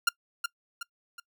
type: tone with echo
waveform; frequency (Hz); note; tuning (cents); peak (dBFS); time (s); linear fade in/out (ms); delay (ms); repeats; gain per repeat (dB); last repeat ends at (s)
sawtooth; 1396.9; F6; 0; -16; 0.07-0.09; 5; 370; 3; -7; 1.2
effects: noise-tail reverb RT60 0.1 s tail -25 dB re dry